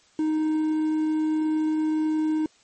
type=tone with quantisation; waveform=triangle; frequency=311.1 Hz; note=D#4; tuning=in tune; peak=-19 dBFS; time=0.19-2.46 s; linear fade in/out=2 ms; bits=7; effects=white hiss -59 dBFS RMS until 2.63 s + MP3 32 kbps